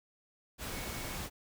sine tone in noise, 2217 Hz, C#7, in tune, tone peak -50 dBFS, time 0.71-1.2 s, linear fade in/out 50 ms, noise pink, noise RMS -40 dBFS, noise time 0.58-1.3 s, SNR -13 dB, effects none

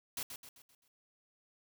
white noise with echo, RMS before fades -39 dBFS, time 0.17-0.23 s, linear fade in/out 2 ms, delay 130 ms, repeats 5, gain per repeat -7 dB, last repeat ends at 0.88 s, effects none

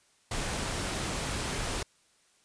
pink noise, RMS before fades -33 dBFS, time 0.31-1.83 s, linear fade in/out 5 ms, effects white hiss -66 dBFS RMS until 2.44 s + resampled to 22050 Hz

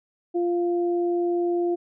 sine tone pair together, 347.7 / 697 Hz, F4 / F5, -8 / -4 cents, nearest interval octave, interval 1204 cents, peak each -21 / -32 dBFS, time 0.34-1.76 s, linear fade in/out 20 ms, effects none

